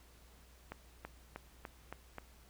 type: accelerating click train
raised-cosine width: 0.5 ms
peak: -28 dBFS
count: 6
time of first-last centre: 0.72-2.184 s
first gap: 330 ms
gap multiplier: 0.94
effects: added 60 Hz sine -60 dBFS peak until 2.49 s + pink hiss -64 dBFS RMS until 2.49 s